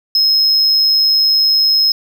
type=tone; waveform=triangle; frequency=5150 Hz; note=E8; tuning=41 cents flat; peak=-8 dBFS; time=0.15-1.92 s; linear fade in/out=2 ms; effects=none